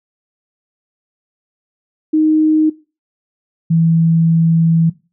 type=tone pair in turn; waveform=sine; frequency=311.1 / 164.43 Hz; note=D#4 / E3; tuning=0 / -4 cents; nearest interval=major seventh; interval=1104 cents; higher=first; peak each=-9 dBFS; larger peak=neither; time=2.13-2.7 / 3.7-4.9 s; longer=second; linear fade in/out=10 ms; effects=noise-tail reverb RT60 0.3 s tail -19 dB re dry